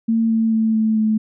sine tone with pitch steps, 226.4 / 224.1 / 221.7 / 219.4 / 217.2 Hz, A3 / A3 / A3 / A3 / A3, +50 / +32 / +13 / -5 / -22 cents, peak -14 dBFS, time 0.08-1.18 s, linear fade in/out 10 ms, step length 220 ms, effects none

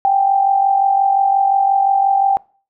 sine tone with amplitude modulation, 786 Hz, G5, 4 cents sharp, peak -8 dBFS, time 0.05-2.37 s, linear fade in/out 0 ms, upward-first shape sine, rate 45.7 Hz, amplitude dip 60%, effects noise-tail reverb RT60 0.4 s tail -23 dB re dry

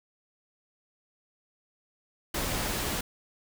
pink noise, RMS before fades -31 dBFS, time 2.34-3.01 s, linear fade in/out 5 ms, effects none

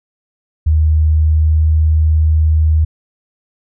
sine tone with pitch glide, 77.78 to 78.28 Hz, D#2 to D#2, 0 to +11 cents, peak -8 dBFS, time 0.66-2.85 s, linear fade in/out 10 ms, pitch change +11 cents, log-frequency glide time 1.21-1.67 s, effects none

